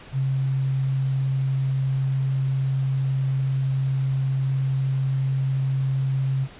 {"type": "tone", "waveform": "sine", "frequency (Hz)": 133.8, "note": "C3", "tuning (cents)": 39, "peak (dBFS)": -20, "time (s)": [0.12, 6.48], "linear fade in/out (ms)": 50, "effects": ["pink hiss -45 dBFS RMS until 6.59 s", "resampled to 8000 Hz"]}